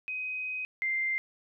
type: tone pair in turn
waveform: sine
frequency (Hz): 2515 / 2092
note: D#7 / C7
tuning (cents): +18 / -1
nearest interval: minor third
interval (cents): 319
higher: first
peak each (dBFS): -32 / -27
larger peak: second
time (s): 0.08-0.65 / 0.82-1.18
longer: first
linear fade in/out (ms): 0
effects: none